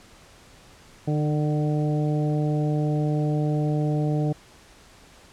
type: harmonic tone with a mistuned harmonic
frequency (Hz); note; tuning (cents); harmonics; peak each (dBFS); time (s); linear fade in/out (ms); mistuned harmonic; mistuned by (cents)
150; D3; +37; 1 / 2 / 3 / 4 / 5; -22 / -28 / -32 / -34 / -36; 1.07-4.33; 10; 2; +17
effects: pink hiss -51 dBFS RMS until 5.32 s + low-pass 9000 Hz 12 dB/octave